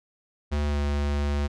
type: tone with pitch glide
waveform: square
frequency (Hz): 73.42 to 72.12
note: D2 to D2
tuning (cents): 0 to -31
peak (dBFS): -24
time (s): 0.51-1.48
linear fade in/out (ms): 20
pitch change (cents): -31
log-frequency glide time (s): 0.67-0.78
effects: low-pass 6000 Hz 12 dB/octave